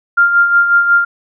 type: tone with tremolo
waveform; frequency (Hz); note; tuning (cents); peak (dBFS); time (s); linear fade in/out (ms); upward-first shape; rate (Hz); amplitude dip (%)
sine; 1396.9; F6; 0; -5; 0.17-1.05; 10; sine; 5.5; 55
effects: none